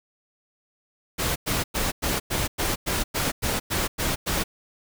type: noise bursts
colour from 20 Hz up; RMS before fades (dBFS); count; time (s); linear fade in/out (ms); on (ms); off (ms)
pink; -25; 12; 1.18-4.44; 20; 180; 100
effects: none